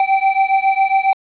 square beating tone pair, 772 / 779.3 Hz, G5 / G5, -27 / -10 cents, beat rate 7.3 Hz, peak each -16 dBFS, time 0-1.13 s, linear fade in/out 2 ms, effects resampled to 8000 Hz + 8-bit

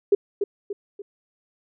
sine tone with echo, 403.7 Hz, G#4, 49 cents flat, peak -12 dBFS, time 0.12-0.15 s, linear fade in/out 5 ms, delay 290 ms, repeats 3, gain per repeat -7 dB, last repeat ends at 1.02 s, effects none

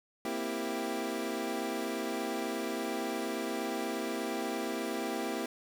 25% pulse chord, C dominant seventh, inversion third, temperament equal with one note detuned, 233.1 / 261.6 / 329.6 / 393.1 Hz, Bb3 / C4 / E4 / G4, 0 / 0 / 0 / +5 cents, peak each -35 / -36 / -34 / -35 dBFS, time 0.25-5.46 s, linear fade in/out 2 ms, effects none

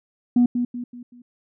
sine tone with echo, 243.3 Hz, B3, 26 cents flat, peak -11 dBFS, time 0.36-0.46 s, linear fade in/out 5 ms, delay 190 ms, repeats 4, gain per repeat -8 dB, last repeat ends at 1.22 s, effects tanh soft clip ceiling -10 dBFS

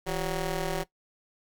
15% pulse ring-modulated tone, 183.7 Hz, F#3, 12 cents flat, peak -19 dBFS, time 0.06-0.84 s, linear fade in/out 20 ms, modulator 204 Hz, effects noise-tail reverb RT60 0.1 s tail -17 dB re dry

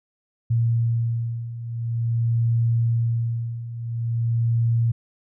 sine beating tone pair, 115.9 / 116.37 Hz, A#2 / A#2, -10 / -3 cents, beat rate 0.47 Hz, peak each -25 / -21 dBFS, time 0.5-4.92 s, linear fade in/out 10 ms, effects none

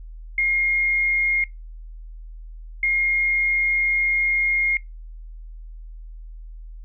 sine tone pair in turn, 2138 / 2138 Hz, C7 / C7, +37 / +37 cents, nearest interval unison, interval 0 cents, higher neither, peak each -17 dBFS, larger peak neither, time 0.38-1.44 / 2.83-4.77 s, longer second, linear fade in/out 2 ms, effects noise-tail reverb RT60 0.2 s tail -23 dB re dry + added 40 Hz sine -35 dBFS peak until 6.84 s

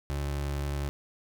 30% pulse tone, 71 Hz, C#2, 42 cents sharp, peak -27 dBFS, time 0.1-0.89 s, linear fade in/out 0 ms, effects none

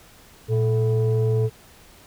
sine tone pair together, 116 / 436.6 Hz, A#2 / A4, -8 / -13 cents, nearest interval octave + major seventh, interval 2295 cents, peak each -17 / -21 dBFS, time 0.48-1.5 s, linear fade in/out 50 ms, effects tanh soft clip ceiling -14 dBFS + pink hiss -50 dBFS RMS until 2.06 s

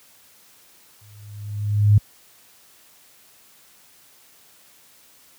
sine tone with exponential growth, 103.83 Hz, G#2, in tune, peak -8 dBFS, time 1.01-1.98 s, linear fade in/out 5 ms, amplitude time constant 210 ms, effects white hiss -53 dBFS RMS until 5.38 s + high-pass 60 Hz 12 dB/octave

